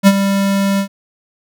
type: tone with ADSR envelope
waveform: square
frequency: 197.1 Hz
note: G3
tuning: 10 cents sharp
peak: -3 dBFS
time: 0.03-0.88 s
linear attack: 42 ms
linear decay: 46 ms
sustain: -10 dB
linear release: 89 ms
effects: none